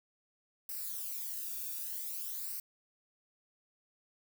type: noise with flanger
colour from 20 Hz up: violet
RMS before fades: -40 dBFS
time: 0.69-2.6 s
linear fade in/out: 2 ms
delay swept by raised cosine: 0.29 to 0.99 ms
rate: 0.53 Hz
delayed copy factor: -0.75
effects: none